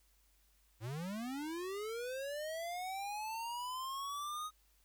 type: linear sweep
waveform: square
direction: up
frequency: 102.8 to 1258 Hz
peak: -40 dBFS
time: 0.8-4.51 s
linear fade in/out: 50 ms
effects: added 50 Hz sine -70 dBFS peak until 4.84 s + white hiss -73 dBFS RMS until 4.84 s